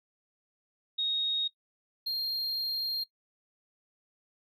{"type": "tone pair in turn", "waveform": ["sine", "triangle"], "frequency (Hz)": [3745, 4212], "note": ["A#7", "C8"], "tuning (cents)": [7, 11], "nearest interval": "major second", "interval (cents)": 204, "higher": "second", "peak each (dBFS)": [-27, -28], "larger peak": "first", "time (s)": [[0.98, 1.48], [2.06, 3.04]], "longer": "second", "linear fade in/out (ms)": 10, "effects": ["noise-tail reverb RT60 0.1 s tail -19 dB re dry"]}